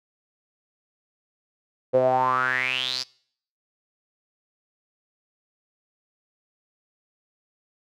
sawtooth tone with band-pass filter sweep, 128.2 Hz, C3, 35 cents flat, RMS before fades -23 dBFS, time 1.93-3.04 s, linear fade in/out 20 ms, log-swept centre 490 to 5100 Hz, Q 8.8, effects noise-tail reverb RT60 0.6 s tail -24 dB re dry

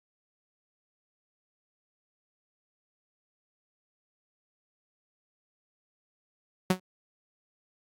sawtooth tone with exponential decay, 185 Hz, F#3, in tune, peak -15 dBFS, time 6.7-6.8 s, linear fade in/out 5 ms, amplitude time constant 21 ms, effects AAC 48 kbps

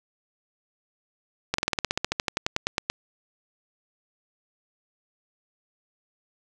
slowing click train, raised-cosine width 0.2 ms, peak -6 dBFS, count 19, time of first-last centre 1.54-2.9 s, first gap 44 ms, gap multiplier 1.06, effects none

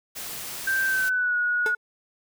white noise, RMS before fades -35 dBFS, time 0.15-1.1 s, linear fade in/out 20 ms
sine tone with pitch glide, 1568 to 1454.6 Hz, G6 to F#6, 0 to -30 cents, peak -21 dBFS, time 0.67-1.75 s, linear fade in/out 5 ms, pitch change -130 cents, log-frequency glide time 0.85-1.36 s
30% pulse tone with exponential decay, 437.7 Hz, A4, 9 cents flat, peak -22 dBFS, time 1.66-1.77 s, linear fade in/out 1 ms, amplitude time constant 22 ms
effects none

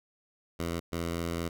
10% pulse tone bursts at uneven times, 84.5 Hz, E2, 43 cents sharp, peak -23 dBFS, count 2, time 0.59-0.8 / 0.92-1.49 s, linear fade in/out 10 ms, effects none

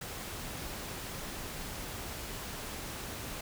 pink noise, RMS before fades -41 dBFS, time 0.01-3.41 s, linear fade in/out 5 ms, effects none

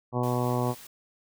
harmonic tone, 123.2 Hz, B2, 4 cents flat, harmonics 1 / 2 / 3 / 4 / 5 / 6 / 7 / 8 / 9, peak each -28 / -31 / -33 / -34 / -35 / -36 / -36 / -37 / -38 dBFS, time 0.12-0.75 s, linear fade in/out 50 ms
white noise with tremolo, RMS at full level -45 dBFS, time 0.23-0.87 s, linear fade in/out 5 ms, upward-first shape sine, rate 4.8 Hz, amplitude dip 25%
effects none

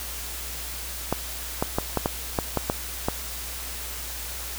clicks, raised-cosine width 1 ms, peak -8 dBFS, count 9, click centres 1.126 / 1.625 / 1.785 / 1.973 / 2.059 / 2.388 / 2.573 / 2.699 / 3.085 s, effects added 60 Hz sine -38 dBFS peak until 4.58 s + white hiss -35 dBFS RMS until 4.58 s

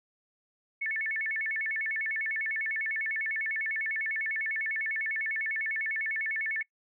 sine tone with vibrato, 1975.5 Hz, B6, in tune, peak -29 dBFS, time 0.81-6.63 s, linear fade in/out 10 ms, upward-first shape square, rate 10 Hz, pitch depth 190 cents each way, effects noise-tail reverb RT60 0.1 s tail -23 dB re dry

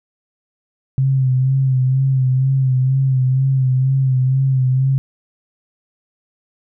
sine tone with vibrato, 131.6 Hz, C3, 10 cents sharp, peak -12 dBFS, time 0.98-4.98 s, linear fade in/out 0 ms, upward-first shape sine, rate 2.1 Hz, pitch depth 43 cents each way, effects none

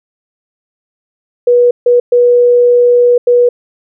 sine tone bursts at uneven times, 485.9 Hz, B4, 28 cents flat, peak -4 dBFS, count 4, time 1.47-1.71 / 1.86-2 / 2.12-3.18 / 3.27-3.49 s, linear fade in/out 5 ms, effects none

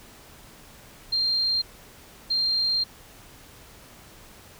sine tone bursts at uneven times, 4186 Hz, C8, in tune, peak -21 dBFS, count 2, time 1.12-1.62 / 2.3-2.84 s, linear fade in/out 10 ms, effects pink hiss -49 dBFS RMS until 4.59 s

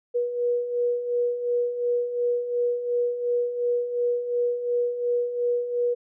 sine beating tone pair, 481.6 / 484.4 Hz, B4 / B4, -44 / -34 cents, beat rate 2.8 Hz, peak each -30 / -23 dBFS, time 0.14-5.95 s, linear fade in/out 20 ms, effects none

